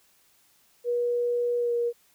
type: tone with pitch glide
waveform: sine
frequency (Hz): 481.9 to 474.4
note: B4 to A#4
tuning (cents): -43 to +30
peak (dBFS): -23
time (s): 0.84-1.93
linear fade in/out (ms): 50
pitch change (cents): -27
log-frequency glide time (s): 1.58-1.73
effects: white hiss -63 dBFS RMS until 2.14 s